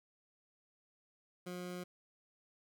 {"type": "tone", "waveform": "20% pulse", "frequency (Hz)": 179.2, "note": "F3", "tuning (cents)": 45, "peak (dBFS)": -37, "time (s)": [1.46, 1.84], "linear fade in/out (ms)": 10, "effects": []}